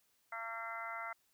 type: harmonic tone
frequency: 227.8 Hz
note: A#3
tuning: 40 cents flat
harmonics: 3 / 4 / 5 / 6 / 7 / 8 / 9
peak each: -48 / -49 / -51 / -44 / -54 / -55 / -46 dBFS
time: 0.32-1.13 s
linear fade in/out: 5 ms
effects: white hiss -75 dBFS RMS until 1.33 s